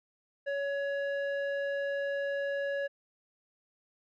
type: tone with low-pass filter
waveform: square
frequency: 561 Hz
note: C#5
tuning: 21 cents sharp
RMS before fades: -33 dBFS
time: 0.46-2.88 s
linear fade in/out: 20 ms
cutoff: 1800 Hz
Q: 1.5
effects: none